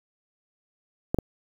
clicks, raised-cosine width 2 ms, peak -10 dBFS, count 2, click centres 1.145 / 1.187 s, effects 7-bit

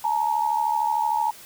sine tone pair together, 859.1 / 932.3 Hz, A5 / A#5, -42 / 0 cents, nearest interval minor second, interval 142 cents, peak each -23 dBFS, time 0.04-1.31 s, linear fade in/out 5 ms, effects white hiss -45 dBFS RMS until 1.45 s

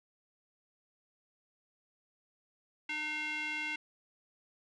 square tone with band-pass filter, 303.7 Hz, D#4, 42 cents flat, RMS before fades -37 dBFS, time 2.89-3.76 s, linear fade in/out 5 ms, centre 2400 Hz, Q 5.6, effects resampled to 22050 Hz

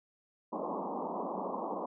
white band-pass noise, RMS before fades -37 dBFS, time 0.52-1.86 s, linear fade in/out 10 ms, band 180 to 1100 Hz, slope 96 dB/octave, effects none

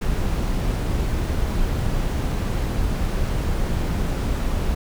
brown noise, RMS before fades -22 dBFS, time 0.01-4.75 s, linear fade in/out 10 ms, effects none

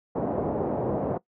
white low-pass noise, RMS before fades -27 dBFS, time 0.15-1.18 s, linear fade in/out 10 ms, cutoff 680 Hz, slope 24 dB/octave, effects noise-tail reverb RT60 0.1 s tail -19 dB re dry + high-pass 100 Hz 12 dB/octave

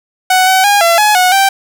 sawtooth tone with pitch steps, 744 / 755 / 815 / 676 / 844 / 733 / 781 Hz, F#5 / F#5 / G#5 / E5 / G#5 / F#5 / G5, +9 / +35 / -33 / +43 / +28 / -16 / -7 cents, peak -3 dBFS, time 0.3-1.49 s, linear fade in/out 5 ms, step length 170 ms, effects none

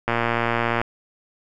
click train, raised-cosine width 0.5 ms, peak -6 dBFS, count 87, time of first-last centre 0.08-0.815 s, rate 117 Hz, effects none

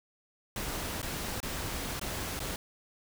pink noise with dropouts, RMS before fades -36 dBFS, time 0.56-2.56 s, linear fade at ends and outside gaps 2 ms, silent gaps 1.018-1.028 / 1.403-1.429 / 1.996-2.013 / 2.393-2.402 s, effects none

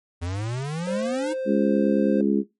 square exponential sweep, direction up, 83 to 321.3 Hz, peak -27 dBFS, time 0.21-1.34 s, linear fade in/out 20 ms
triangle tone, 523.3 Hz, C5, in tune, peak -24 dBFS, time 0.87-2.21 s, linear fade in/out 2 ms
harmonic tone, 69.3 Hz, C#2, in tune, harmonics 3 / 4 / 5 / 6, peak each -21 / -23 / -25 / -27 dBFS, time 1.45-2.44 s, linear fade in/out 50 ms
effects noise-tail reverb RT60 0.2 s tail -17 dB re dry + MP3 48 kbps

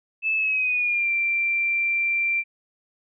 sine tone with pitch glide, 2618 to 2359 Hz, E7 to D7, -13 to +7 cents, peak -20 dBFS, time 0.22-2.44 s, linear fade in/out 50 ms, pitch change -180 cents, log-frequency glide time 0.35-1.1 s, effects none

